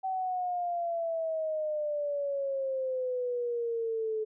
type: exponential sweep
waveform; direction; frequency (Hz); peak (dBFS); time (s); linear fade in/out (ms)
sine; down; 765 to 431.3; -29; 0.03-4.25; 20
effects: none